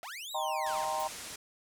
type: linear two-way sweep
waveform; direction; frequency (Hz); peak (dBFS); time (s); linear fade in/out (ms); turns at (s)
sawtooth; up then down; 600 to 3951 to 600; -37; 0.03-0.85; 0; 0.32
type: chord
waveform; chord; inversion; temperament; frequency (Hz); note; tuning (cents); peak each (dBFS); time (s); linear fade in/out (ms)
sine; C minor seventh; first; equal; 622.3 / 784 / 932.3 / 1046.5; Eb5 / G5 / Bb5 / C6; 0 / 0 / 0 / 0; -37 / -35 / -35 / -38; 0.34-1.08; 10
type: low-pass noise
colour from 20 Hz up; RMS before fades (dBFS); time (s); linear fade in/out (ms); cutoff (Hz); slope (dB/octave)
white; -44; 0.66-1.36; 5; 10000; 24
type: noise with exponential decay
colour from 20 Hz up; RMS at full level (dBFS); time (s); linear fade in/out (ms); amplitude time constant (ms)
violet; -40; 1-1.09; 1; 18
effects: none